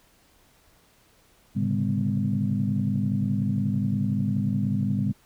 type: tone cluster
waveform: sine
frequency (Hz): 108.2 / 133.8 / 145.1 / 201.2 / 250.9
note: A2 / C3 / D3 / G3 / B3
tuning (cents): -29 / +39 / -21 / +45 / +28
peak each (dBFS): -28 / -31 / -30 / -25 / -31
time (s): 1.55-5.13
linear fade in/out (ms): 20
effects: tanh soft clip ceiling -12 dBFS + pink hiss -60 dBFS RMS until 5.25 s